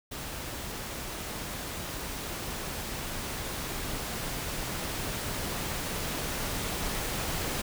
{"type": "noise with level ramp", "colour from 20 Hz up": "pink", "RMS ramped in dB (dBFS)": [-38, -32], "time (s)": [0.11, 7.62], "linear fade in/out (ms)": 10, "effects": []}